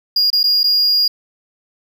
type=tone with dropouts; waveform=triangle; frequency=4847 Hz; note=D#8; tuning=46 cents flat; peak=-10 dBFS; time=0.16-1.08 s; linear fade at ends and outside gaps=5 ms; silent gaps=0.303-0.329 / 0.432-0.439 / 0.633-0.64 s; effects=none